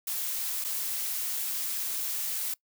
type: noise with dropouts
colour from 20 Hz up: blue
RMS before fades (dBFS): -32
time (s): 0.07-2.54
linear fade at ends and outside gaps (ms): 5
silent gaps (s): 0.642-0.646
effects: noise-tail reverb RT60 0.1 s tail -22 dB re dry